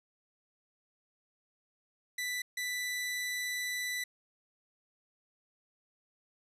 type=tone bursts at uneven times; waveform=sawtooth; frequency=1983 Hz; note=B6; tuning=7 cents sharp; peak=-30 dBFS; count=2; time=2.18-2.42 / 2.57-4.04 s; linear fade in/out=5 ms; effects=resampled to 32000 Hz